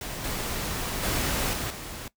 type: noise with level steps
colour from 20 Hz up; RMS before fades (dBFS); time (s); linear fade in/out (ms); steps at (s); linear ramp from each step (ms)
pink; -35 / -31 / -27 / -31 / -38; 0.01-2.08; 2; 0.24 / 1.03 / 1.53 / 1.7; 5
effects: noise-tail reverb RT60 0.1 s tail -19 dB re dry